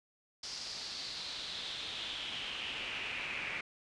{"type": "noise with band-pass filter sweep", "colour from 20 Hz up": "brown", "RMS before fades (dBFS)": -41, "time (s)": [0.43, 3.61], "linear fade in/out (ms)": 5, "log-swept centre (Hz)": [5100, 2300], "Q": 4.7, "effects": ["resampled to 22050 Hz"]}